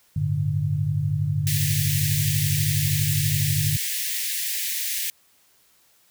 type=chord; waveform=sine; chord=G suspended second; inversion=none; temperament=just; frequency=98 / 110.25 / 147 Hz; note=G2 / A2 / D3; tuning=0 / +4 / +2 cents; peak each=-26 / -28 / -23 dBFS; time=0.16-3.77 s; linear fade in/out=5 ms
type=high-pass noise; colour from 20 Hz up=white; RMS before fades=-27 dBFS; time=1.47-5.1 s; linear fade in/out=0 ms; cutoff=1700 Hz; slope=96 dB/octave
effects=white hiss -60 dBFS RMS until 6.1 s